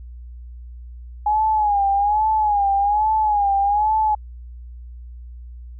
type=tone with vibrato; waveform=sine; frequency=830.6 Hz; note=G#5; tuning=in tune; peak=-15 dBFS; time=1.26-4.15 s; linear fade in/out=5 ms; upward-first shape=sine; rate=1.2 Hz; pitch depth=84 cents each way; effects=added 60 Hz sine -34 dBFS peak until 5.79 s